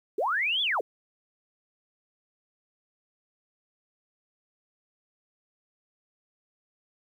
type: linear two-way sweep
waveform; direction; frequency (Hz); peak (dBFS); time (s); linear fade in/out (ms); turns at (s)
sine; up then down; 346 to 3520 to 346; -24; 0.18-0.81; 5; 0.62
effects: 10-bit